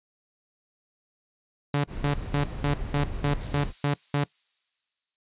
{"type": "tone bursts", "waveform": "sawtooth", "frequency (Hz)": 144, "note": "D3", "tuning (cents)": -34, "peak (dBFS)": -18, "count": 9, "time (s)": [1.74, 4.24], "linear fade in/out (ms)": 2, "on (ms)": 100, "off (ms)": 200}
{"type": "noise", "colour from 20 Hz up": "brown", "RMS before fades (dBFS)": -33, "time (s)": [1.87, 3.73], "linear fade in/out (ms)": 50}
{"type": "noise with exponential decay", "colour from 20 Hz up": "violet", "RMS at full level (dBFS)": -31, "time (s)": [3.41, 5.16], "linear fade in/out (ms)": 0, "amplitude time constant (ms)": 380}
{"effects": ["noise-tail reverb RT60 0.1 s tail -21 dB re dry", "resampled to 8000 Hz"]}